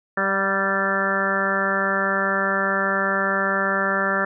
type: harmonic tone with a mistuned harmonic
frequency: 195.1 Hz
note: G3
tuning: 8 cents flat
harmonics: 1 / 2 / 3 / 4 / 5 / 6 / 7 / 8 / 9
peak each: -29 / -30 / -27 / -33 / -32 / -30 / -25 / -29 / -24 dBFS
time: 0.17-4.25 s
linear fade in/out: 5 ms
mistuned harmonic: 4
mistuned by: -30 cents
effects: none